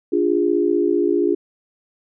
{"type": "chord", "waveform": "sine", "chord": "D diminished", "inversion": "none", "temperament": "equal with one note detuned", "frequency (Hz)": [293.7, 349.2, 409.8], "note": ["D4", "F4", "Ab4"], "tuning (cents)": [0, 0, -23], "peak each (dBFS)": [-21, -18, -20], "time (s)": [0.12, 1.35], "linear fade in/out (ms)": 10, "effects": []}